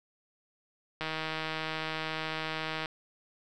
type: click train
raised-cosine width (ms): 0.3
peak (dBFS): -18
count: 293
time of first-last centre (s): 1.01-2.858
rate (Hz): 158
effects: none